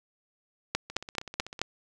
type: two click trains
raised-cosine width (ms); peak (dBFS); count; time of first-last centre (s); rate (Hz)
0.2; -23 / -9; 12 / 5; 0.9-1.592 / 0.75-1.616; 15.9 / 4.62
effects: none